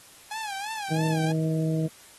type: tone with vibrato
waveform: sawtooth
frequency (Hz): 830.6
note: G#5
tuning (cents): 0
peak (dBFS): -28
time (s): 0.31-1.32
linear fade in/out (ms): 2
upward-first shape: sine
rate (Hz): 3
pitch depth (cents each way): 120
type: harmonic tone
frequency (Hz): 159.2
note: D#3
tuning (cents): +40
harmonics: 1 / 2 / 3 / 4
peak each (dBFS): -24 / -30 / -34 / -36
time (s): 0.9-1.88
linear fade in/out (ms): 20
effects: white hiss -51 dBFS RMS until 2.18 s + AAC 32 kbps